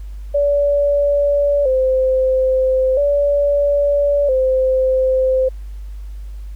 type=tone with vibrato; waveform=sine; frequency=546 Hz; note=C#5; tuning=26 cents flat; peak=-12 dBFS; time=0.34-5.49 s; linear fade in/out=10 ms; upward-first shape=square; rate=0.38 Hz; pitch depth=85 cents each way; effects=added 50 Hz sine -27 dBFS peak until 6.55 s + pink hiss -54 dBFS RMS until 6.55 s